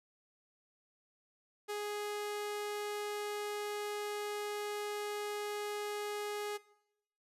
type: tone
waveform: sawtooth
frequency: 415.3 Hz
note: G#4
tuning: in tune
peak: -33 dBFS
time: 1.68-6.58 s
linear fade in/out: 20 ms
effects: noise-tail reverb RT60 0.8 s tail -20 dB re dry + resampled to 32000 Hz